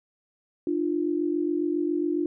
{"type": "tone pair together", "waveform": "sine", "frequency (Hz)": [300.8, 348.1], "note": ["D4", "F4"], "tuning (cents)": [42, -6], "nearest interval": "minor third", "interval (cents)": 252, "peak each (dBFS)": -26, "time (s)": [0.67, 2.26], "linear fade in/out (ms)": 2, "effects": []}